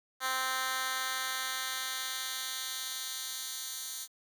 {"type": "tone with high-pass filter sweep", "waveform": "10% pulse", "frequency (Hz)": 260.5, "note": "C4", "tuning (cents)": -7, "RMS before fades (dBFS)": -36, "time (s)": [0.2, 4.08], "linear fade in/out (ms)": 50, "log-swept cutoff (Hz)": [1200, 5600], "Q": 0.88, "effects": ["9-bit"]}